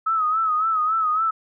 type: tone with vibrato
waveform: sine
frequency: 1281 Hz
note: E6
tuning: 50 cents flat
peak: -18 dBFS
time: 0.06-1.31 s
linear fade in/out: 10 ms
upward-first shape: sine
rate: 3.6 Hz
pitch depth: 68 cents each way
effects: none